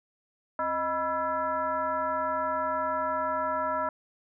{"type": "tone with frequency modulation", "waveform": "sine", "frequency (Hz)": 980, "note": "B5", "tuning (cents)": -14, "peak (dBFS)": -26, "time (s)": [0.59, 3.89], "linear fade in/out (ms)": 2, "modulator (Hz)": 357, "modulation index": 1.3, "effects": []}